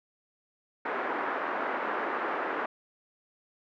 white band-pass noise, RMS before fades -32 dBFS, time 0.85-2.66 s, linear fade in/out 5 ms, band 280 to 1600 Hz, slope 24 dB/octave, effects none

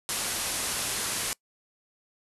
white low-pass noise, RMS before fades -31 dBFS, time 0.09-1.33 s, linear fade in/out 0 ms, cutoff 12000 Hz, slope 96 dB/octave, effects noise-tail reverb RT60 0.1 s tail -24 dB re dry

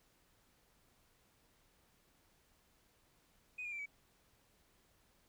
sine tone with pitch steps, 2494 / 2420 / 2349 / 2279 Hz, D#7 / D#7 / D7 / C#7, +3 / -49 / 0 / +47 cents, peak -40 dBFS, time 3.58-3.86 s, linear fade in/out 10 ms, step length 70 ms, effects tanh soft clip ceiling -37 dBFS + pink hiss -72 dBFS RMS until 5.28 s

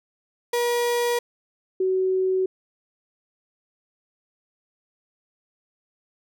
35% pulse / sine tone pair in turn, 479.3 / 375.4 Hz, A#4 / F#4, +48 / +25 cents, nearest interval major third, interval 423 cents, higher first, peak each -19 dBFS, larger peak neither, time 0.53-1.19 / 1.8-2.46 s, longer neither, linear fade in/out 5 ms, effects none

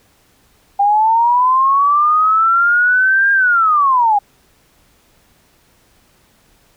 sine linear two-way sweep, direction up then down, 795 to 1614 to 795 Hz, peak -9 dBFS, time 0.79-4.19 s, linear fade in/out 10 ms, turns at 3.32 s, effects pink hiss -54 dBFS RMS until 6.76 s

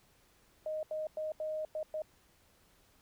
sine tone bursts at uneven times, 621 Hz, D#5, 3 cents flat, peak -34 dBFS, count 6, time 0.66-0.83 / 0.91-1.07 / 1.17-1.32 / 1.4-1.65 / 1.75-1.83 / 1.94-2.02 s, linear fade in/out 2 ms, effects pink hiss -67 dBFS RMS until 3.01 s

